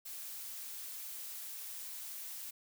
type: noise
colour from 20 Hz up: blue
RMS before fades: -45 dBFS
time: 0.05-2.51 s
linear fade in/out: 10 ms
effects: none